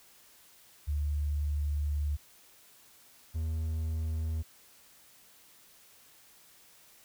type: tone pair in turn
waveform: sine / triangle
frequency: 73.42 / 79.79 Hz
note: D2 / D#2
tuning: 0 / +44 cents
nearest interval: minor second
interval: 144 cents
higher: second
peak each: -28 dBFS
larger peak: neither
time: 0.87-2.17 / 3.34-4.43 s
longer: first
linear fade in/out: 20 ms
effects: white hiss -59 dBFS RMS until 7.04 s